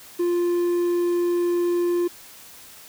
triangle tone, 349.2 Hz, F4, in tune, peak -17 dBFS, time 0.19-2.08 s, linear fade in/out 10 ms, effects white hiss -45 dBFS RMS until 2.88 s

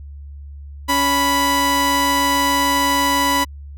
sawtooth tone pair together, 280.3 / 987.8 Hz, C#4 / B5, +19 / 0 cents, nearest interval octave + minor seventh, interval 2181 cents, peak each -17 / -12 dBFS, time 0.88-3.45 s, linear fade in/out 20 ms, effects added 71 Hz sine -32 dBFS peak until 3.77 s

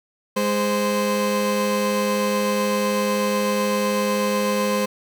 30% pulse tone pair together, 206 / 519 Hz, G#3 / C5, -14 / -14 cents, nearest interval octave + major third, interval 1600 cents, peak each -20 / -19 dBFS, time 0.36-4.86 s, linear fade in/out 10 ms, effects none

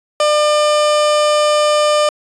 30% pulse tone, 600 Hz, D5, 37 cents sharp, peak -8 dBFS, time 0.2-2.09 s, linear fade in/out 2 ms, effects resampled to 22050 Hz

